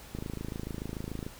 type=click train; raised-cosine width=3 ms; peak=-23 dBFS; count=31; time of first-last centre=0.15-1.265 s; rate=26.9 Hz; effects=added 60 Hz sine -53 dBFS peak until 1.39 s + pink hiss -50 dBFS RMS until 1.39 s